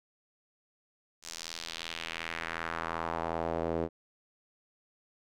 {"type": "tone with band-pass filter sweep", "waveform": "sawtooth", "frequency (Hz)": 82.7, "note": "E2", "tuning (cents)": 6, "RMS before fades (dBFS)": -36, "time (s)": [1.22, 3.89], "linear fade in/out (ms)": 50, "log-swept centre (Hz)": [6500, 430], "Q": 1.7, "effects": []}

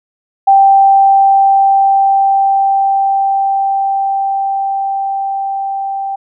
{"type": "tone with level ramp", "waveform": "sine", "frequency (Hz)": 784, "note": "G5", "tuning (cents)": 0, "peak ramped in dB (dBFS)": [-3, -16], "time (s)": [0.47, 6.16], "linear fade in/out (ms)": 10, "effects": []}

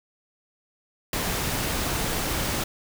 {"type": "noise with ADSR envelope", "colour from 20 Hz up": "pink", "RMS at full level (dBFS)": -25, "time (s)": [1.13, 2.64], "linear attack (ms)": 3, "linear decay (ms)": 5, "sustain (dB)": -2, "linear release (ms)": 6, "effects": []}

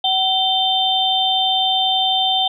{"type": "tone cluster", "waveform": "sine", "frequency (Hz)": [757, 3116, 3585], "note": ["F#5", "G7", "A7"], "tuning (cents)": [39, -11, 32], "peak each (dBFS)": -19, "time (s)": [0.04, 2.48], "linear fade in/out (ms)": 5, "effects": []}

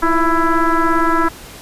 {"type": "tone with frequency modulation", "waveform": "sine", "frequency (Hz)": 659.3, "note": "E5", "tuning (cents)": 0, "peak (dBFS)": -11, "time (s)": [0.02, 1.29], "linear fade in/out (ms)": 10, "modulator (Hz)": 334, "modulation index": 2.7, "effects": ["pink hiss -36 dBFS RMS until 1.61 s", "resampled to 32000 Hz"]}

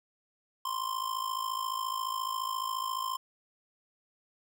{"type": "tone with amplitude modulation", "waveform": "square", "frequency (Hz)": 1046.5, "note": "C6", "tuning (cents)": 0, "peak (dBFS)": -29, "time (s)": [0.65, 3.17], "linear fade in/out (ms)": 5, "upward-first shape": "sine", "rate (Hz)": 54.4, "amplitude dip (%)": 75, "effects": []}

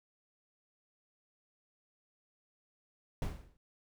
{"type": "noise with exponential decay", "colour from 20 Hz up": "brown", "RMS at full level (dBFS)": -31, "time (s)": [3.22, 3.57], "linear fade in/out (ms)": 1, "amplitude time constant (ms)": 74, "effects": []}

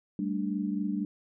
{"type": "chord", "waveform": "sine", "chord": "G suspended second", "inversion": "none", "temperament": "equal", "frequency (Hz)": [196, 220, 293.7], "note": ["G3", "A3", "D4"], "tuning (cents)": [0, 0, 0], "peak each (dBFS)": [-31, -34, -33], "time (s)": [0.19, 1.05], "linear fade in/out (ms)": 2, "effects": []}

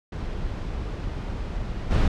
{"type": "noise with level steps", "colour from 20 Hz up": "brown", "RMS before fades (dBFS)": [-30, -19], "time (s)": [0.12, 2.08], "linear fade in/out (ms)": 5, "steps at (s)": 1.9, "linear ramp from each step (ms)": 20, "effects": ["low-pass 5000 Hz 12 dB/octave"]}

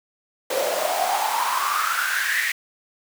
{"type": "noise with high-pass filter sweep", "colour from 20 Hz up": "pink", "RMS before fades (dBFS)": -23, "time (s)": [0.5, 2.52], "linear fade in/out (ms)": 5, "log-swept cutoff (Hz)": [510, 2000], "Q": 8.4, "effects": []}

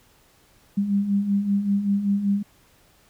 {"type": "beating tone pair", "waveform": "sine", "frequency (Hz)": [196.5, 201.7], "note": ["G3", "G3"], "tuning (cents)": [4, 50], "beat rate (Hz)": 5.2, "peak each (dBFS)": [-27, -20], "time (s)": [0.77, 2.43], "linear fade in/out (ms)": 10, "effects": ["pink hiss -58 dBFS RMS until 3.09 s"]}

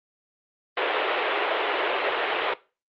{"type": "band-pass noise", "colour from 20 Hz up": "pink", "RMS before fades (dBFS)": -25, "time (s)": [0.77, 2.54], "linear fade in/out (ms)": 5, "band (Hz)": [370, 3400], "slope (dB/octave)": 48, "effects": ["noise-tail reverb RT60 0.3 s tail -19 dB re dry", "Opus 32 kbps"]}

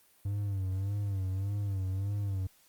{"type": "tone with vibrato", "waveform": "triangle", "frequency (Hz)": 98, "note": "G2", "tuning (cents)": 0, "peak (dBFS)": -28, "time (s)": [0.25, 2.47], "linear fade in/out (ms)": 5, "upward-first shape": "sine", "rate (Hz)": 1.7, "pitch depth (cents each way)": 79, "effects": ["white hiss -64 dBFS RMS until 2.68 s", "Opus 32 kbps"]}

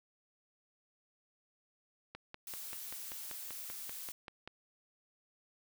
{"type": "click train", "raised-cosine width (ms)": 0.3, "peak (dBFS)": -29, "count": 13, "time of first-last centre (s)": [2.15, 4.476], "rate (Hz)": 5.16}
{"type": "noise", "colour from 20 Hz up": "blue", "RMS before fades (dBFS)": -45, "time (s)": [2.47, 4.12], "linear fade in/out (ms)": 2}
{"effects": []}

